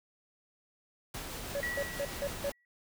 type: noise with tremolo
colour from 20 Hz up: pink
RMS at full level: -40 dBFS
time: 1.14-2.52 s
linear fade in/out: 5 ms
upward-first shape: triangle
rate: 6.2 Hz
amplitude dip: 25%
type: tone bursts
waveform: triangle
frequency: 565 Hz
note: C#5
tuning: 33 cents sharp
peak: -29 dBFS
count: 5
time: 1.55-2.495 s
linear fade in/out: 0 ms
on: 53 ms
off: 170 ms
type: tone with exponential decay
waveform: sine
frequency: 1934 Hz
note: B6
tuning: 37 cents flat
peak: -31 dBFS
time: 1.63-2.65 s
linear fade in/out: 1 ms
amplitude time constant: 220 ms
effects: none